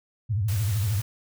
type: tone with vibrato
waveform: sine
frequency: 103.6 Hz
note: G#2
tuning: 4 cents flat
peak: -22 dBFS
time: 0.29-1.02 s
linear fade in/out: 20 ms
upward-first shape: sine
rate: 13 Hz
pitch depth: 190 cents each way
type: noise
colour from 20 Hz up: white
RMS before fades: -38 dBFS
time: 0.48-1.02 s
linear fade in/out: 5 ms
effects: none

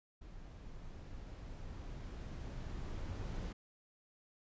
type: noise with level ramp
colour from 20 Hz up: brown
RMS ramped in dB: -52 to -40 dBFS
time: 0.21-3.53 s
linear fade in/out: 10 ms
effects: resampled to 16000 Hz

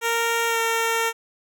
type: tone with pitch glide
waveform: 10% pulse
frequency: 462.9 to 456.3 Hz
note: A#4 to A#4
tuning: -12 to -37 cents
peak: -12 dBFS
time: 0.01-1.13 s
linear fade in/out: 50 ms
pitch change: -25 cents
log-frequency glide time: 0.47-0.59 s
effects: none

